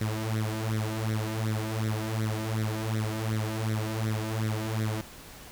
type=tone with flanger; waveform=sawtooth; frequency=109.5 Hz; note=A2; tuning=8 cents flat; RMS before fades=-30 dBFS; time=0.01-5.01 s; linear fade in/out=0 ms; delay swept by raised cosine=0.51 to 3.31 ms; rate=2.7 Hz; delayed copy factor=+0.9; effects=pink hiss -47 dBFS RMS until 5.51 s